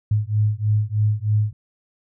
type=beating tone pair; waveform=sine; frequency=104.6 / 107.8 Hz; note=G#2 / A2; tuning=+13 / -35 cents; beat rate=3.2 Hz; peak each=-20 dBFS; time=0.11-1.53 s; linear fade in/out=5 ms; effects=none